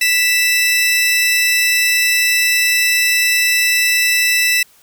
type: tone pair together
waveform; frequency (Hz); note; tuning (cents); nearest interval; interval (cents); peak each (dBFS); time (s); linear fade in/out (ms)
sawtooth; 1975.5 / 2644; B6 / E7; 0 / +5; perfect fourth; 505; -12 / -11; 0.01-4.63; 5
effects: white hiss -50 dBFS RMS until 4.82 s